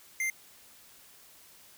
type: tone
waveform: square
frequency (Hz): 2093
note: C7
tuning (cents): 0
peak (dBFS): -29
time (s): 0.2-0.3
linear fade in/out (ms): 2
effects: white hiss -56 dBFS RMS until 1.77 s